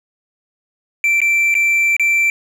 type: tone with dropouts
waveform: triangle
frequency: 2343 Hz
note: D7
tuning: 5 cents flat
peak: -10 dBFS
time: 1.04-2.3 s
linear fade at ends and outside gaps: 1 ms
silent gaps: 1.204-1.216 / 1.542-1.551 / 1.966-1.996 s
effects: none